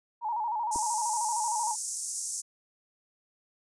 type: tone with vibrato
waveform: sine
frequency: 900 Hz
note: A5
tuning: 39 cents sharp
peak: -28 dBFS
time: 0.21-1.76 s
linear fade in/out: 50 ms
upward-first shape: square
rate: 13 Hz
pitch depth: 86 cents each way
type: band-pass noise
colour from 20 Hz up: pink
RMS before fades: -35 dBFS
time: 0.71-2.42 s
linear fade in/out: 20 ms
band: 5900 to 10000 Hz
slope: 48 dB/octave
type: clicks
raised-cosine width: 2 ms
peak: -28 dBFS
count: 2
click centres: 0.758 / 0.761 s
effects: resampled to 24000 Hz